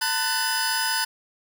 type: tone cluster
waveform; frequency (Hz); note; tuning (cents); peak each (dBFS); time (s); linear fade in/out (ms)
sawtooth; 897 / 1008 / 1494 / 1745 / 4998; A5 / B5 / F#6 / A6 / D#8; +33 / +35 / +16 / -15 / +7; -25 / -31 / -23 / -32 / -24; 0.01-1.05; 10
effects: none